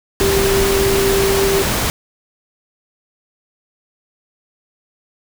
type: tone in noise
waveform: sine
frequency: 392 Hz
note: G4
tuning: in tune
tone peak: -14 dBFS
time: 0.21-1.62 s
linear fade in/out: 0 ms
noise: pink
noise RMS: -18 dBFS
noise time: 0.2-1.9 s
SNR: +1 dB
effects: none